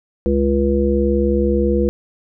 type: harmonic tone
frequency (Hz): 69.3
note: C#2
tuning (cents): 0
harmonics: 1 / 3 / 5 / 7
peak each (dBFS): -19 / -19 / -19 / -19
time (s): 0.26-1.89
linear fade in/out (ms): 0
effects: none